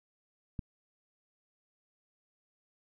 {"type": "click", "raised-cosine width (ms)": 5, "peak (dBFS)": -24, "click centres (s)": 0.592, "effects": []}